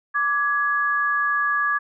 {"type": "tone pair together", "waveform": "sine", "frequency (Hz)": [1168.4, 1675], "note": ["D6", "G#6"], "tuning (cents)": [-9, 14], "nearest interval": "tritone", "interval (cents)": 623, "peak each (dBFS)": [-22, -21], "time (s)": [0.14, 1.79], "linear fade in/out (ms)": 20, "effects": []}